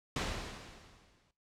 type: noise with exponential decay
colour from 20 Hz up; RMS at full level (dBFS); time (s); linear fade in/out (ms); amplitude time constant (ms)
pink; -33; 0.16-1.31; 2; 250
effects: noise-tail reverb RT60 0.3 s tail -17 dB re dry + low-pass 6000 Hz 12 dB/octave